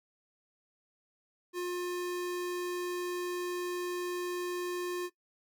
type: tone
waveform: square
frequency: 356 Hz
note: F4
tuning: 33 cents sharp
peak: -33 dBFS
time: 1.53-5.1 s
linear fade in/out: 50 ms
effects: noise-tail reverb RT60 0.1 s tail -17 dB re dry + MP3 96 kbps